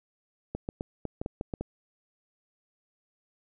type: clicks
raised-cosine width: 2 ms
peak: -19 dBFS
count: 9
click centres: 0.55 / 0.689 / 0.809 / 1.053 / 1.215 / 1.261 / 1.411 / 1.538 / 1.61 s
effects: none